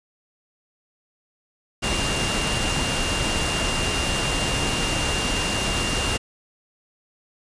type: tone in noise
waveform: sine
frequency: 2794 Hz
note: F7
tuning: in tune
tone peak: -28 dBFS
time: 1.82-6.18 s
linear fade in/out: 20 ms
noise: pink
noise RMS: -24 dBFS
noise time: 1.82-6.18 s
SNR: -7 dB
effects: resampled to 22050 Hz